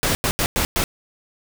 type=noise bursts at uneven times; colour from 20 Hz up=pink; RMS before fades=-20 dBFS; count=5; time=0.03-0.15 / 0.24-0.31 / 0.39-0.46 / 0.56-0.65 / 0.76-0.84 s; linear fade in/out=0 ms; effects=none